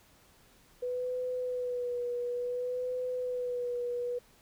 sine tone with vibrato, 493.9 Hz, B4, in tune, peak -31 dBFS, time 0.82-4.19 s, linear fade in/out 10 ms, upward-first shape sine, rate 0.57 Hz, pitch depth 32 cents each way, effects pink hiss -62 dBFS RMS until 4.41 s

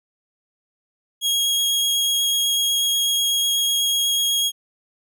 sawtooth tone with vibrato, 3287 Hz, G#7, 19 cents flat, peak -15 dBFS, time 1.21-4.52 s, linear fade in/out 50 ms, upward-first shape triangle, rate 8.1 Hz, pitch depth 10 cents each way, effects none

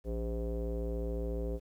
square tone with low-pass filter, 57.1 Hz, A#1, 35 cents flat, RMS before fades -35 dBFS, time 0.04-1.6 s, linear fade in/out 50 ms, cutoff 470 Hz, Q 7.3, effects 11-bit

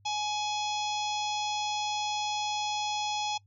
harmonic tone with a mistuned harmonic, 840 Hz, G#5, 19 cents sharp, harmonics 1 / 3 / 4 / 5 / 6 / 7 / 8, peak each -31 / -39 / -36 / -43 / -40 / -44 / -44 dBFS, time 0.05-3.38 s, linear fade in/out 10 ms, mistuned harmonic 6, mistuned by +28 cents, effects noise-tail reverb RT60 0.1 s tail -22 dB re dry + added 100 Hz sine -59 dBFS peak until 3.46 s

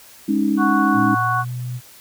sine chord, Ab suspended fourth, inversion none, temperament equal, 207.7 / 277.2 / 311.1 Hz, Ab3 / Db4 / Eb4, 0 / 0 / 0 cents, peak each -20 dBFS, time 0.28-1.15 s, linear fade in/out 10 ms
harmonic tone, 370 Hz, F#4, in tune, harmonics 2 / 3 / 4, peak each -24 / -19 / -23 dBFS, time 0.57-1.45 s, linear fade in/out 50 ms
sine tone with pitch glide, 113.6 to 123.88 Hz, A#2 to B2, -44 to +6 cents, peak -24 dBFS, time 0.93-1.81 s, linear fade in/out 50 ms, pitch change +150 cents, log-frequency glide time 1.14-1.51 s
effects white hiss -45 dBFS RMS until 2 s

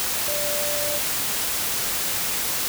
sine tone in noise, 587.3 Hz, D5, in tune, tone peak -28 dBFS, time 0.28-0.98 s, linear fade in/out 0 ms, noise white, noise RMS -25 dBFS, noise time 0-2.68 s, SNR -6 dB, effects none

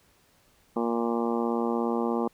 harmonic tone, 117 Hz, A#2, 7 cents sharp, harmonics 2 / 3 / 4 / 5 / 6 / 7 / 8 / 9 / 10, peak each -28 / -31 / -31 / -38 / -39 / -35 / -40 / -38 / -40 dBFS, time 0.76-2.28 s, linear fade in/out 5 ms, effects pink hiss -63 dBFS RMS until 2.33 s

